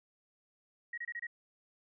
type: tone bursts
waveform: sine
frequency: 1895 Hz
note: A#6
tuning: 28 cents sharp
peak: -37 dBFS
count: 5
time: 0.93-1.269 s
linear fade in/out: 5 ms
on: 47 ms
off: 26 ms
effects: none